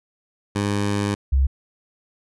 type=tone pair in turn; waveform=15% pulse / sine; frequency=101.9 / 67.26 Hz; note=G#2 / C2; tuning=-32 / +48 cents; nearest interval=perfect fifth; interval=720 cents; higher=first; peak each=-14 dBFS; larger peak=neither; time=0.55-1.15 / 1.32-1.47 s; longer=first; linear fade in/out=10 ms; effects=resampled to 24000 Hz